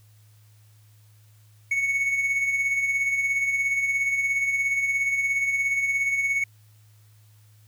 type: tone with tremolo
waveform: triangle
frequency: 2217 Hz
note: C#7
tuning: in tune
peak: -18 dBFS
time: 1.71-6.44 s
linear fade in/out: 5 ms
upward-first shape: sine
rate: 17 Hz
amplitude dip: 45%
effects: added 106 Hz sine -52 dBFS peak until 7.67 s + white hiss -63 dBFS RMS until 7.67 s